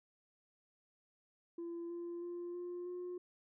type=tone with pitch steps; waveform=sine; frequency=340 / 344.3 / 348.8 / 353.2 / 357.7 Hz; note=F4 / F4 / F4 / F4 / F4; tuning=-46 / -25 / -2 / +20 / +41 cents; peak=-39 dBFS; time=1.58-3.18 s; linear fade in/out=5 ms; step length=320 ms; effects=tanh soft clip ceiling -39 dBFS